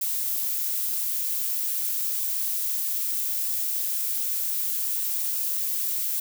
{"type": "noise", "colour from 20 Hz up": "violet", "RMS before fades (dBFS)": -27, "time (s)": [0.01, 6.2], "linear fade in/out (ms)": 5, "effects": []}